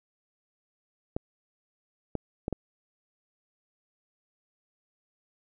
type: clicks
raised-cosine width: 2 ms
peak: -16 dBFS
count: 4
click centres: 1.165 / 2.153 / 2.481 / 2.527 s
effects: none